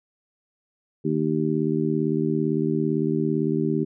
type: harmonic tone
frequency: 77.78 Hz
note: D#2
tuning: in tune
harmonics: 2 / 3 / 4 / 5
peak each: -26 / -26 / -26 / -26 dBFS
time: 1.04-3.85 s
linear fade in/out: 20 ms
effects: none